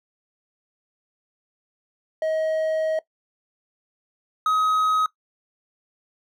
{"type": "tone pair in turn", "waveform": "triangle", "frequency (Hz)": [633, 1266], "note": ["D#5", "D#6"], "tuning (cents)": [30, 30], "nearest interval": "octave", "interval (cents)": 1200, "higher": "second", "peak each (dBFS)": [-19, -16], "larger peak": "second", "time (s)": [[2.22, 2.99], [4.46, 5.06]], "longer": "first", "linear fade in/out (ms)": 2, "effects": ["noise-tail reverb RT60 0.1 s tail -18 dB re dry"]}